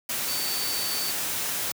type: tone in noise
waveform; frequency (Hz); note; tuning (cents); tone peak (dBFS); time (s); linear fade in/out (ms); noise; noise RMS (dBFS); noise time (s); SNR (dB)
sine; 4544; C#8; +42; -31; 0.28-1.11; 5; white; -29; 0.09-1.72; -5
effects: high-pass 100 Hz 12 dB/octave